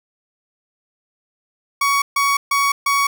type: tone bursts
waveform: 30% pulse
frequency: 1122 Hz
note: C#6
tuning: 21 cents sharp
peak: -12 dBFS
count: 4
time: 1.81-3.07 s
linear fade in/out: 5 ms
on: 210 ms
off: 140 ms
effects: none